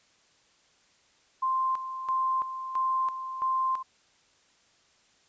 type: tone with tremolo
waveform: sine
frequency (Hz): 1046.5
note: C6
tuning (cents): 0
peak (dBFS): -24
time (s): 1.42-3.83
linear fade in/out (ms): 10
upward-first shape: square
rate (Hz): 1.5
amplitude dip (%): 65
effects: white hiss -64 dBFS RMS until 5.28 s + resampled to 16000 Hz